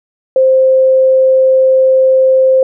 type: tone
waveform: sine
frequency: 524 Hz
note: C5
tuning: 2 cents sharp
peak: -5 dBFS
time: 0.36-2.63 s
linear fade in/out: 2 ms
effects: none